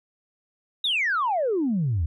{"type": "exponential sweep", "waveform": "sine", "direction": "down", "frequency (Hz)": [3858, 73.42], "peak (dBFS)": -20, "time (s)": [0.84, 2.06], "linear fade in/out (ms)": 5, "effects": ["tanh soft clip ceiling -17 dBFS"]}